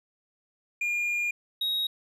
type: tone pair in turn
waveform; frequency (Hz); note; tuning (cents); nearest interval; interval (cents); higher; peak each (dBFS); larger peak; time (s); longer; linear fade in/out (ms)
triangle; 2416 / 3788; D7 / A#7; +48 / +27; minor sixth; 779; second; -24; neither; 0.81-1.31 / 1.61-1.87; first; 5
effects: resampled to 32000 Hz